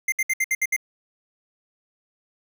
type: tone bursts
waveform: square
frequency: 2093 Hz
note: C7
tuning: in tune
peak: -20 dBFS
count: 7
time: 0.08-0.764 s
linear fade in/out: 5 ms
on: 42 ms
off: 65 ms
effects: none